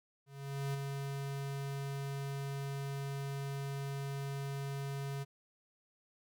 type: tone with ADSR envelope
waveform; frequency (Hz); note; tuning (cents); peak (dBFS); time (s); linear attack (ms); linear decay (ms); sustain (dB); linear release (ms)
square; 138.8; C#3; +3; -34; 0.26-5.25; 480; 13; -4; 28
effects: none